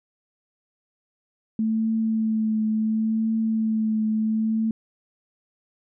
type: tone with vibrato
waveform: sine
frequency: 220 Hz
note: A3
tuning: in tune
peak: -20 dBFS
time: 1.59-4.71 s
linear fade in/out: 2 ms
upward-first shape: triangle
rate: 0.71 Hz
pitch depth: 25 cents each way
effects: none